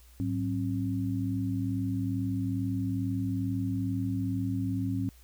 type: tone cluster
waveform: sine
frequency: 106.3 / 186.5 / 268.8 Hz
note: G#2 / F#3 / C4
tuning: +41 / +14 / +47 cents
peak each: -31 / -36 / -31 dBFS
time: 0.2-5.09 s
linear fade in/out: 0 ms
effects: added 60 Hz sine -53 dBFS peak until 5.23 s + white hiss -61 dBFS RMS until 5.23 s